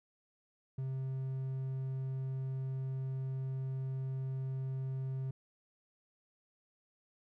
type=tone; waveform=triangle; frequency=132.4 Hz; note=C3; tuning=21 cents sharp; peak=-33 dBFS; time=0.78-5.31 s; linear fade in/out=5 ms; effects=none